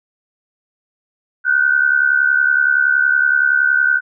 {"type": "tone pair together", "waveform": "sine", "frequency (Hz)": [1456.3, 1527], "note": ["F#6", "G6"], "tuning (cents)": [-28, -46], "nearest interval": "minor second", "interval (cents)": 82, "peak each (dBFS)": -14, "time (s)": [1.44, 4.01], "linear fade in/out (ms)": 50, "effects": []}